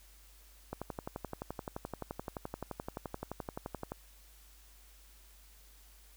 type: click train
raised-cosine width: 1 ms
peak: -24 dBFS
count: 38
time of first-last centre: 0.73-3.92 s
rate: 11.6 Hz
effects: added 50 Hz sine -58 dBFS peak until 6.16 s + white hiss -62 dBFS RMS until 6.16 s